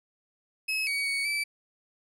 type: tone with pitch steps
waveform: 35% pulse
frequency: 2571 / 2254 / 2233 / 2314 Hz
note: E7 / C#7 / C#7 / D7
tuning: -44 / +28 / +12 / -26 cents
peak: -25 dBFS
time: 0.68-1.44 s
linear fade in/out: 10 ms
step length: 190 ms
effects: low-pass 12000 Hz 12 dB/octave